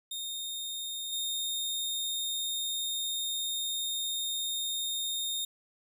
sawtooth tone with level steps, 3677 Hz, A#7, 24 cents flat, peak -32 / -28 dBFS, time 0.11-5.45 s, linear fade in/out 5 ms, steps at 1.12 s, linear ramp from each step 10 ms, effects 11-bit

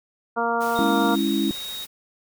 harmonic tone, 233.1 Hz, A#3, in tune, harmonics 1 / 2 / 3 / 4 / 5 / 6, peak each -31 / -27 / -26 / -26 / -29 / -28 dBFS, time 0.36-1.16 s, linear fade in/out 20 ms
white noise, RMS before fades -38 dBFS, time 0.6-1.87 s, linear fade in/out 20 ms
sine tone with pitch glide, 3705 to 3765 Hz, A#7 to A#7, -11 to +16 cents, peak -31 dBFS, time 0.75-1.85 s, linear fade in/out 10 ms, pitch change +27 cents, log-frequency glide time 1.02-1.25 s
sine chord, C# minor, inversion second, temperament equal, 207.7 / 277.2 / 329.6 Hz, G#3 / C#4 / E4, 0 / 0 / 0 cents, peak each -24 dBFS, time 0.79-1.51 s, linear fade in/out 0 ms
effects none

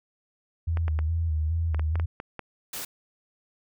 sine tone with vibrato, 80.2 Hz, E2, 47 cents flat, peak -23 dBFS, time 0.67-2.06 s, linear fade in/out 10 ms, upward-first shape square, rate 2.4 Hz, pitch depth 55 cents each way
clicks, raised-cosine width 0.5 ms, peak -20 dBFS, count 9, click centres 0.772 / 0.881 / 0.99 / 1.746 / 1.795 / 1.956 / 1.998 / 2.201 / 2.393 s
white noise, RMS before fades -35 dBFS, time 2.73-2.85 s, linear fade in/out 5 ms
effects none

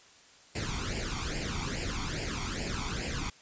pink noise with flanger, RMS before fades -34 dBFS, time 0.55-3.3 s, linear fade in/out 5 ms, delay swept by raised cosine 0.4 to 0.9 ms, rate 2.4 Hz, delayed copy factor +0.75, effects white hiss -57 dBFS RMS until 3.41 s + resampled to 16000 Hz

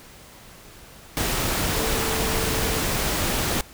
sine tone in noise, 445.8 Hz, A4, 23 cents sharp, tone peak -31 dBFS, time 1.76-2.8 s, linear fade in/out 0 ms, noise pink, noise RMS -24 dBFS, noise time 1.17-3.61 s, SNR -10 dB, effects pink hiss -46 dBFS RMS until 3.73 s

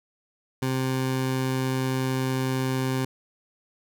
20% pulse tone, 130.81 Hz, C3, in tune, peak -19 dBFS, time 0.62-3.05 s, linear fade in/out 5 ms, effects none

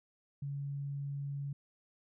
sine tone, 140.9 Hz, C#3, 29 cents sharp, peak -36 dBFS, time 0.42-1.53 s, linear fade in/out 5 ms, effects none

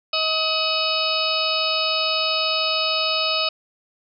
harmonic tone with a mistuned harmonic, 633 Hz, D#5, 30 cents sharp, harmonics 1 / 2 / 4 / 5 / 6 / 7 / 8, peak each -27 / -27 / -27 / -27 / -27 / -27 / -27 dBFS, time 0.13-3.49 s, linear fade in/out 5 ms, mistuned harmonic 5, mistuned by -110 cents, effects none

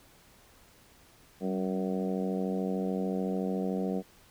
harmonic tone with a mistuned harmonic, 93.6 Hz, F#2, 20 cents sharp, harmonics 2 / 3 / 4 / 5 / 6 / 7 / 8, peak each -31 / -37 / -38 / -36 / -42 / -42 / -44 dBFS, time 1.4-4.03 s, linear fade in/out 50 ms, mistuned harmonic 2, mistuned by +36 cents, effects pink hiss -59 dBFS RMS until 4.3 s

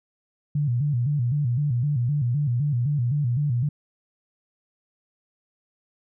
sine tone with vibrato, 133.1 Hz, C3, 30 cents sharp, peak -20 dBFS, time 0.55-3.69 s, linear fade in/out 5 ms, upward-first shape square, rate 3.9 Hz, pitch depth 170 cents each way, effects none

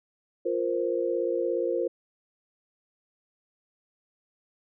sine chord, F suspended fourth, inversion none, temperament equal, 349.2 / 466.2 / 523.3 Hz, F4 / Bb4 / C5, 0 / 0 / 0 cents, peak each -29 dBFS, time 0.45-1.88 s, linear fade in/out 10 ms, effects none

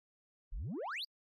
sine exponential sweep, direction up, 30.74 to 4978 Hz, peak -35 dBFS, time 0.52-1.05 s, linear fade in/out 10 ms, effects tanh soft clip ceiling -37 dBFS + AAC 64 kbps

